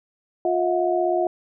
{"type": "tone cluster", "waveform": "sine", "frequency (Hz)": [354.9, 646, 722], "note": ["F4", "E5", "F#5"], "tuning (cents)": [28, -35, -43], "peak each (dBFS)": [-22, -23, -24], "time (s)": [0.45, 1.27], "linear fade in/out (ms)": 2, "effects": []}